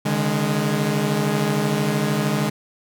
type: chord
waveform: sawtooth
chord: C# suspended second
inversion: none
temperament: equal with one note detuned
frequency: 138.59 / 151.66 / 207.7 Hz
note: C#3 / D#3 / G#3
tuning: 0 / -44 / 0 cents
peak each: -23 / -19 / -18 dBFS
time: 0.05-2.5 s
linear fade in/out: 10 ms
effects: none